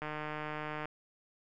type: click train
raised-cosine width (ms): 0.5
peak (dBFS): -24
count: 128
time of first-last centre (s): 0.02-0.856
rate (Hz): 152
effects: none